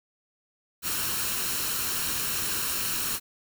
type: noise with comb filter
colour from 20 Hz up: white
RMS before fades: -29 dBFS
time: 0.82-3.2 s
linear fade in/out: 50 ms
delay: 0.72 ms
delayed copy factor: +0.5
effects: none